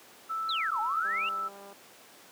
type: tone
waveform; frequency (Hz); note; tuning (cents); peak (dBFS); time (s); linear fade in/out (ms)
sine; 1318.5; E6; 0; -30; 0.29-1.49; 20
type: exponential two-way sweep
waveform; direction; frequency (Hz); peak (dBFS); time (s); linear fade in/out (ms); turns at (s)
sine; down then up; 4195 to 829 to 2871; -30; 0.49-1.29; 2; 0.8
type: click train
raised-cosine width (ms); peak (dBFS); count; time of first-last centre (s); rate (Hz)
1; -35; 136; 1.05-1.728; 199
effects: pink hiss -53 dBFS RMS until 2.31 s + high-pass 300 Hz 12 dB/octave